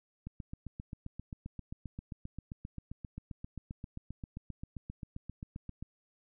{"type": "click train", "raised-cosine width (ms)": 5, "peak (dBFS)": -29, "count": 43, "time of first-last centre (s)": [0.27, 5.826], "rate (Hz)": 7.56, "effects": []}